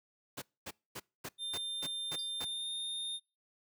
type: noise bursts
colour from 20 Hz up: pink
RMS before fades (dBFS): -41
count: 8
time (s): 0.37-2.45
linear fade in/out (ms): 10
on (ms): 50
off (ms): 240
type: tone with pitch glide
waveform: square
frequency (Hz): 3600 to 3644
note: A7 to A#7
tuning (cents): +39 to -40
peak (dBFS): -37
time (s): 1.38-3.2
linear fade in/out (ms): 50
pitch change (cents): +21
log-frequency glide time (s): 2.44-2.68
type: tone with exponential decay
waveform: triangle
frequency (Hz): 4823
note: D8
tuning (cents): +45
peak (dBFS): -39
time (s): 2.19-2.32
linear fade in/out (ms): 2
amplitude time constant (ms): 27
effects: noise-tail reverb RT60 0.3 s tail -26 dB re dry + high-pass 150 Hz 12 dB/octave